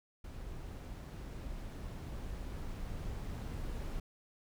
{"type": "noise with level ramp", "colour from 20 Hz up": "brown", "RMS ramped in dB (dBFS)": [-45, -40], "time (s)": [0.24, 4], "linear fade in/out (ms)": 5, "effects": []}